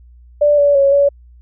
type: tone with pitch steps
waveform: sine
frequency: 587 / 574 / 554 / 566 Hz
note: D5 / D5 / C#5 / C#5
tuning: -1 / -40 / -1 / +36 cents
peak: -8 dBFS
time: 0.41-1.09 s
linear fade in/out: 10 ms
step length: 170 ms
effects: added 60 Hz sine -40 dBFS peak until 1.41 s